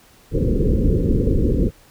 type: low-pass noise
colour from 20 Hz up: pink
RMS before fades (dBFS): -17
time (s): 0.31-1.71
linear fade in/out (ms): 50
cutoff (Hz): 510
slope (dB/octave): 96
effects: pink hiss -51 dBFS RMS until 1.9 s